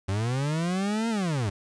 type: linear two-way sweep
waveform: 40% pulse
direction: up then down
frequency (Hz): 92.5 to 233.1 to 92.5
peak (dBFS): -24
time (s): 0.08-1.5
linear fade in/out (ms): 10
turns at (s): 1.09
effects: resampled to 22050 Hz + 10-bit